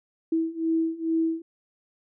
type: beating tone pair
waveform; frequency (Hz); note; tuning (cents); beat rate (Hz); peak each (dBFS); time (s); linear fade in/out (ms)
sine; 324.4 / 326.7; E4 / E4; -28 / -15; 2.3; -27 / -25; 0.32-1.42; 5
effects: none